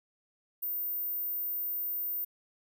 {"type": "tone", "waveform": "sine", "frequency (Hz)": 14530, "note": "A#9", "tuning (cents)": -46, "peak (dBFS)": -31, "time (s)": [0.62, 2.25], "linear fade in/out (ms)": 10, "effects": []}